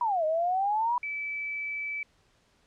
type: exponential two-way sweep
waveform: sine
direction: down then up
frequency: 991 to 614 to 991 Hz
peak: -24 dBFS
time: 0.01-0.98 s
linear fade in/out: 2 ms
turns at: 0.25 s
type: tone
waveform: sine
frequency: 2307 Hz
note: D7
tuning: 31 cents flat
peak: -31 dBFS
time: 1.03-2.03 s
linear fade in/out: 2 ms
effects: pink hiss -66 dBFS RMS until 2.66 s + low-pass 7000 Hz 12 dB/octave